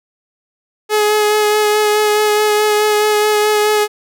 sawtooth tone with vibrato, 422.5 Hz, G#4, 30 cents sharp, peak -7 dBFS, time 0.89-3.88 s, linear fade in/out 50 ms, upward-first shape sine, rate 4.7 Hz, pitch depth 15 cents each way, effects none

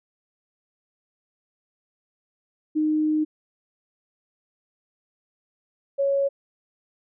sine tone pair in turn, 307.8 / 554.8 Hz, D#4 / C#5, -19 / +1 cents, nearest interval minor seventh, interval 1020 cents, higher second, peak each -19 dBFS, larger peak neither, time 2.75-3.25 / 5.98-6.29 s, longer first, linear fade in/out 20 ms, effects none

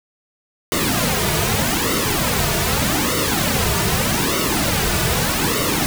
pink noise with flanger, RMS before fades -19 dBFS, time 0.72-5.86 s, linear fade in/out 0 ms, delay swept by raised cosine 1.2 to 3.8 ms, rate 0.82 Hz, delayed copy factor -0.75, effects none

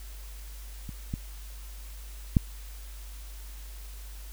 clicks, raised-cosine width 5 ms, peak -25 / -18 / -7 dBFS, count 3, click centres 0.892 / 1.139 / 2.368 s, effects added 50 Hz sine -40 dBFS peak until 4.32 s + white hiss -51 dBFS RMS until 4.32 s

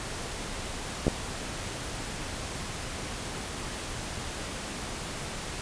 clicks, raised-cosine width 2 ms, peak -10 dBFS, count 2, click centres 1.068 / 1.081 s, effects pink hiss -36 dBFS RMS until 5.61 s + resampled to 22050 Hz

